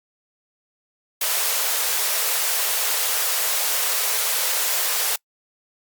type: high-pass noise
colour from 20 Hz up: white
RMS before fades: -22 dBFS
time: 1.21-5.16 s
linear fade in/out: 5 ms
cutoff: 420 Hz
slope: 96 dB/octave
effects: noise-tail reverb RT60 0.1 s tail -26 dB re dry + Opus 48 kbps